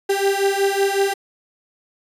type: beating tone pair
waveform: 35% pulse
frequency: 392 / 397.4 Hz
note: G4 / G4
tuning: 0 / +24 cents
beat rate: 5.4 Hz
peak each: -18 dBFS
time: 0.09-1.14 s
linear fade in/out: 10 ms
effects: resampled to 32000 Hz